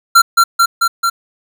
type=tone with echo; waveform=square; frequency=1368 Hz; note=F6; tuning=36 cents flat; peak=-4 dBFS; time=0.15-0.22 s; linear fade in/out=10 ms; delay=220 ms; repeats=4; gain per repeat=-2 dB; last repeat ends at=1.1 s; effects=none